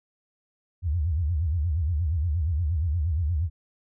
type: tone with vibrato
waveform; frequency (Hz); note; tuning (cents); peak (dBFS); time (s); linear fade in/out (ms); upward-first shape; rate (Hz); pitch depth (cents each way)
sine; 80.5; E2; -41; -22; 0.82-3.5; 50; sine; 8.5; 210
effects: none